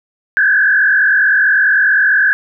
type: tone with frequency modulation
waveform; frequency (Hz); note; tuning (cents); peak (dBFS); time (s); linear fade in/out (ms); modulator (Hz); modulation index
sine; 1610; G6; +46; -8; 0.37-2.33; 0; 44.6; 2.1
effects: none